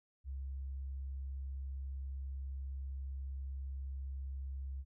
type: tone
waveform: sine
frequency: 67.4 Hz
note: C#2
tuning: 48 cents flat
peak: -39 dBFS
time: 0.24-4.85 s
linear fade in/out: 50 ms
effects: none